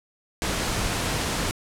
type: noise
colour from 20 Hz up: pink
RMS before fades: -26 dBFS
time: 0.42-1.51 s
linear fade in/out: 0 ms
effects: low-pass 10000 Hz 12 dB/octave